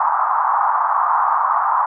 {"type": "band-pass noise", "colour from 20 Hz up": "white", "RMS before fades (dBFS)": -17, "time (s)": [0, 1.86], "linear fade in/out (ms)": 5, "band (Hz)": [830, 1200], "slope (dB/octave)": 48, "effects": []}